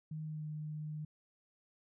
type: tone with pitch glide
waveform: sine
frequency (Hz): 155.56 to 152.62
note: D#3 to D#3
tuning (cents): 0 to -33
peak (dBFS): -39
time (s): 0.11-1.05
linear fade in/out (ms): 5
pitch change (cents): -33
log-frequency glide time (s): 0.24-0.45
effects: none